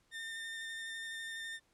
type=tone with vibrato; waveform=30% pulse; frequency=1811 Hz; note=A6; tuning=49 cents sharp; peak=-38 dBFS; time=0.11-1.6 s; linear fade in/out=50 ms; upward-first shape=square; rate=12 Hz; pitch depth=10 cents each way; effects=pink hiss -73 dBFS RMS until 1.73 s + low-pass 10000 Hz 12 dB/octave